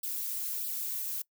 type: noise with flanger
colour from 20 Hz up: violet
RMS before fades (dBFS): -35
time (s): 0.03-1.22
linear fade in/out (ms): 5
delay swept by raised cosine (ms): 0.22 to 4.02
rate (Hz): 1.6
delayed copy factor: +0.7
effects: noise-tail reverb RT60 0.1 s tail -22 dB re dry